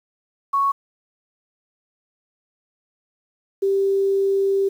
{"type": "tone pair in turn", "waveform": "sine", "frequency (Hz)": [1108.7, 392], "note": ["C#6", "G4"], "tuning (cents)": [0, 0], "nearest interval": "octave + tritone", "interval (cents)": 1800, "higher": "first", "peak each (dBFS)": -16, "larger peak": "neither", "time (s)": [[0.53, 0.72], [3.62, 4.69]], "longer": "second", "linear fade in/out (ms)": 10, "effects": ["8-bit"]}